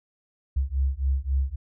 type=beating tone pair; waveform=sine; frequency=65.7 / 69.4 Hz; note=C2 / C#2; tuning=+8 / +3 cents; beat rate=3.7 Hz; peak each=-25 dBFS; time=0.56-1.56 s; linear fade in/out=10 ms; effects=none